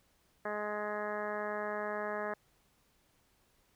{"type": "harmonic tone", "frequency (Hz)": 209.4, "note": "G#3", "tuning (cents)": 15, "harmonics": [1, 2, 3, 4, 5, 6, 7, 8, 9, 10], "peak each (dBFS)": [-46, -41, -39, -44, -45, -44, -51, -43, -49, -56], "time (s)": [0.45, 2.34], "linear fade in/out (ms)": 5, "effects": ["pink hiss -71 dBFS RMS until 3.75 s"]}